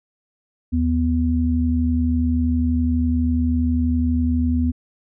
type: tone pair together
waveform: sine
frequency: 78.24 / 246.9 Hz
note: D#2 / B3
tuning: +10 / 0 cents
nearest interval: octave + minor sixth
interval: 1990 cents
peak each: -19 dBFS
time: 0.72-4.72 s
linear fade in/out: 20 ms
effects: none